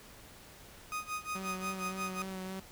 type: tone with tremolo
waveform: 30% pulse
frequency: 1244.5 Hz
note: D#6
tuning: in tune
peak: -31 dBFS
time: 0.92-2.22 s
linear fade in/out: 0 ms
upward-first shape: sine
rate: 5.6 Hz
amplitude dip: 90%
type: tone with vibrato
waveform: sawtooth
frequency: 188.6 Hz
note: F#3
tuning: 33 cents sharp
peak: -35 dBFS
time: 1.35-2.6 s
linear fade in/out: 5 ms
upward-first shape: sine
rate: 3.5 Hz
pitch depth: 20 cents each way
effects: pink hiss -54 dBFS RMS until 2.71 s